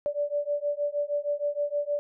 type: beating tone pair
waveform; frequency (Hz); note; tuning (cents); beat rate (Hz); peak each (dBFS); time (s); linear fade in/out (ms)
sine; 579 / 585.4; D5 / D5; -25 / -6; 6.4; -29; 0.06-1.99; 0
effects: none